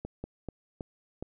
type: slowing click train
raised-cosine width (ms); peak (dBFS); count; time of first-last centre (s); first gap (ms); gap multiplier
2; -23; 5; 0.05-1.226; 190; 1.3
effects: none